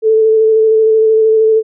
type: tone with vibrato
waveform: sine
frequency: 440 Hz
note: A4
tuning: in tune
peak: -6 dBFS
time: 0.02-1.63 s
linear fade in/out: 50 ms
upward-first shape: square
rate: 13 Hz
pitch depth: 13 cents each way
effects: none